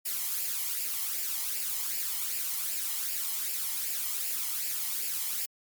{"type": "noise with flanger", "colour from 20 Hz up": "blue", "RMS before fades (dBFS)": -32, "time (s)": [0.05, 5.46], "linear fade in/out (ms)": 10, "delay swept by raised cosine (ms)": [0.4, 0.99], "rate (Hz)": 2.6, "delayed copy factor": 0.55, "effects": ["MP3 96 kbps"]}